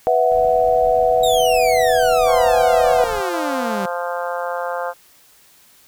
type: chord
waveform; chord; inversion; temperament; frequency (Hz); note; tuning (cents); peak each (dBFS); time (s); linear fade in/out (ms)
sine; B suspended fourth; none; just; 493.9 / 658.5 / 740.8; B4 / E5 / F#5; 0 / -2 / +2; -17; 0.07-3.04; 0
type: noise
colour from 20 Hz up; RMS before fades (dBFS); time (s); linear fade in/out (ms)
brown; -36; 0.31-3.21; 5
type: exponential sweep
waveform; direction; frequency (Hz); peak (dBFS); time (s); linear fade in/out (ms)
sawtooth; down; 3822 to 186.7; -19; 1.23-3.86; 5
type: harmonic tone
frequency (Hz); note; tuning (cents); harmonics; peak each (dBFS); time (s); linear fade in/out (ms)
174.61; F3; 0; 3 / 4 / 5 / 6 / 7 / 8 / 9; -25 / -27 / -29 / -31 / -32 / -33 / -34; 2.25-4.94; 50
effects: white hiss -51 dBFS RMS until 5.87 s